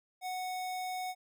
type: tone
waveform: square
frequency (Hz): 738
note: F#5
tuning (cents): -5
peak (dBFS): -36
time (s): 0.21-1.15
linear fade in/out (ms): 50
effects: none